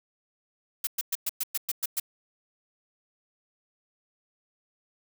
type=noise bursts; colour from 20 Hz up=blue; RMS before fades=-28 dBFS; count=9; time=0.84-1.999 s; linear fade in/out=5 ms; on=31 ms; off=110 ms; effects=none